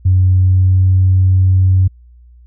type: tone with pitch glide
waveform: sine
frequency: 92.5 to 93.41 Hz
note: F#2 to F#2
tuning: 0 to +17 cents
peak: -6 dBFS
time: 0.05-1.88 s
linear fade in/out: 10 ms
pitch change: +17 cents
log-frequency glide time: 0.36-0.83 s
effects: tanh soft clip ceiling -2 dBFS + added 60 Hz sine -39 dBFS peak until 2.46 s